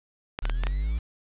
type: clicks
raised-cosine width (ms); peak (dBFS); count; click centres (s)
0.3; -14; 5; 0.389 / 0.454 / 0.497 / 0.636 / 0.669
type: linear sweep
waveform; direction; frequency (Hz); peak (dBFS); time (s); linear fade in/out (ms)
triangle; up; 34.65 to 58.27; -22; 0.42-0.99; 10
effects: resampled to 8000 Hz + 8-bit